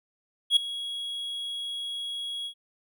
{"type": "tone with ADSR envelope", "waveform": "triangle", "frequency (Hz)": 3322, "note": "G#7", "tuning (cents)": 0, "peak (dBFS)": -13, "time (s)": [0.5, 2.54], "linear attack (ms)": 66, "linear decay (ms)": 4, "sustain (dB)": -17, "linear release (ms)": 82, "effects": []}